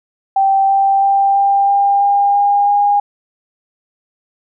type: tone with pitch steps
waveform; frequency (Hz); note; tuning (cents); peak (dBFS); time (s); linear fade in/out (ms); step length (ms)
sine; 780 / 785 / 790 / 795 / 800.1 / 805.2 / 810.3 / 815.5; G5 / G5 / G5 / G5 / G5 / G5 / G#5 / G#5; -9 / +2 / +13 / +24 / +35 / +46 / -43 / -32; -9; 0.36-3; 5; 330
effects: none